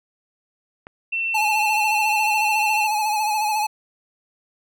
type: click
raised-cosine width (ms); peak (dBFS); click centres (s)
0.5; -23; 0.869
type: tone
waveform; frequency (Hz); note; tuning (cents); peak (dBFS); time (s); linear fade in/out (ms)
sine; 2694; E7; +37; -21; 1.12-2.87; 10
type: tone with vibrato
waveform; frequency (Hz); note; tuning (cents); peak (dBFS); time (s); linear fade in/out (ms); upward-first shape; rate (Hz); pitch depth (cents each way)
square; 852; G#5; +44; -20; 1.34-3.67; 10; sine; 14; 47
effects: none